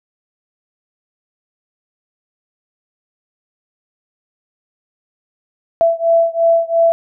sine beating tone pair, 666 / 668.9 Hz, E5 / E5, +18 / +25 cents, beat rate 2.9 Hz, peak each -13 / -14 dBFS, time 5.81-6.92 s, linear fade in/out 0 ms, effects none

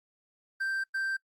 triangle tone bursts at uneven times, 1568 Hz, G6, in tune, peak -27 dBFS, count 2, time 0.6-0.84 / 0.94-1.17 s, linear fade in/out 10 ms, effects noise-tail reverb RT60 0.1 s tail -22 dB re dry + Opus 32 kbps

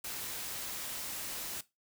white noise, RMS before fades -40 dBFS, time 0.04-1.61 s, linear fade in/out 5 ms, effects noise-tail reverb RT60 0.2 s tail -17 dB re dry

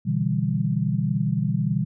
sine chord, E minor seventh, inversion second, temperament equal with one note detuned, 123.47 / 146.83 / 164.81 / 196.79 Hz, B2 / D3 / E3 / G3, 0 / 0 / 0 / +7 cents, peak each -26 dBFS, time 0.05-1.85 s, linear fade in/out 20 ms, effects none

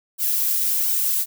violet noise with flanger, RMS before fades -21 dBFS, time 0.18-1.26 s, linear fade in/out 50 ms, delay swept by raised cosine 1.3 to 4.1 ms, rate 1.4 Hz, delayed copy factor +0.65, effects none

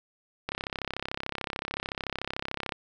click train, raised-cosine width 0.3 ms, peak -15 dBFS, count 76, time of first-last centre 0.49-2.722 s, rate 33.6 Hz, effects none

